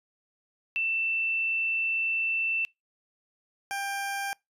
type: tone pair in turn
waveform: sine / 20% pulse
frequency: 2671 / 794.1 Hz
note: E7 / G5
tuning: +22 / +22 cents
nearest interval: octave + major sixth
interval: 2100 cents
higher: first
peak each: -25 / -25 dBFS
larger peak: neither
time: 0.76-2.65 / 3.71-4.33 s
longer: first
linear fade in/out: 0 ms
effects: noise-tail reverb RT60 0.2 s tail -26 dB re dry + resampled to 32000 Hz